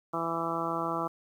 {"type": "harmonic tone", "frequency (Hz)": 166.3, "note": "E3", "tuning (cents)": 16, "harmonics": [1, 2, 3, 4, 5, 6, 7, 8], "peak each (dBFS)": [-40, -36, -39, -37, -38, -38, -34, -38], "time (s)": [0.13, 1.08], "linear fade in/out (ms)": 10, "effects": ["10-bit"]}